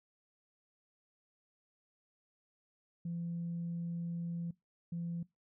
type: tone bursts at uneven times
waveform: sine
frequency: 170.1 Hz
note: F3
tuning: 45 cents flat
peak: -35 dBFS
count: 2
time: 3.05-4.51 / 4.92-5.23 s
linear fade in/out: 5 ms
effects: noise-tail reverb RT60 0.2 s tail -22 dB re dry + tanh soft clip ceiling -32 dBFS